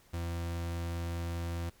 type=tone; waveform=40% pulse; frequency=85 Hz; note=F2; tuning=46 cents flat; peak=-33 dBFS; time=0.13-1.7 s; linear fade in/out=10 ms; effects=pink hiss -63 dBFS RMS until 1.8 s